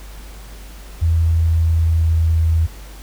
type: tone with pitch glide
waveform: sine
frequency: 82.41 to 81.42 Hz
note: E2 to E2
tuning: 0 to -21 cents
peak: -12 dBFS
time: 1.01-2.67 s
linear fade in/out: 20 ms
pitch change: -21 cents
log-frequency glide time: 1.11-2.38 s
effects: added 50 Hz sine -34 dBFS peak until 3.02 s + pink hiss -42 dBFS RMS until 3.02 s